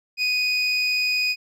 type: tone pair together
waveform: triangle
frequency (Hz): 2489 / 4978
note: D#7 / D#8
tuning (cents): 0 / 0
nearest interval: octave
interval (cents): 1200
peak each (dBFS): -20 / -23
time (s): 0.17-1.36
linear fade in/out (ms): 50
effects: none